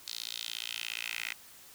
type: tone with high-pass filter sweep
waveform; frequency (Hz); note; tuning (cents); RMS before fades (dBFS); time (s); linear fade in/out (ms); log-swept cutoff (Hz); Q
10% pulse; 57.1; A#1; -35; -39; 0.06-1.34; 20; 4200 to 2200; 3.3
effects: white hiss -54 dBFS RMS until 1.74 s